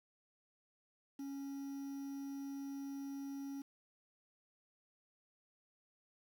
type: tone with quantisation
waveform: triangle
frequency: 276.5 Hz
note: C#4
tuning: 4 cents flat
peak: -40 dBFS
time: 1.19-3.62 s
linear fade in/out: 5 ms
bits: 10
effects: none